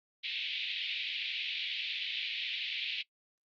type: band-pass noise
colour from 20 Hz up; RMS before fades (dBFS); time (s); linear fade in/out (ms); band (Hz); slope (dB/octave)
pink; -37; 0.23-3.03; 20; 2300 to 3900; 48
effects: noise-tail reverb RT60 0.1 s tail -21 dB re dry + Opus 48 kbps